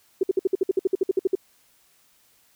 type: tone bursts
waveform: sine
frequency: 380.5 Hz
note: F#4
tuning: 48 cents sharp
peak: -16 dBFS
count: 15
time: 0.21-1.353 s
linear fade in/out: 5 ms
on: 23 ms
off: 57 ms
effects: white hiss -61 dBFS RMS until 2.55 s